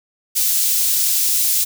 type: high-pass noise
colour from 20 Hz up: white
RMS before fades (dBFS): -17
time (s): 0.35-1.65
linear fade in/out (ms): 20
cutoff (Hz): 4800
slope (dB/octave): 12
effects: none